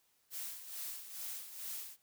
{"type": "noise with tremolo", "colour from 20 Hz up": "blue", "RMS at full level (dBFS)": -42, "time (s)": [0.3, 1.97], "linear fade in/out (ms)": 50, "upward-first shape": "sine", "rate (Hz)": 2.3, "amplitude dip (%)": 65, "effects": ["white hiss -74 dBFS RMS until 2.02 s"]}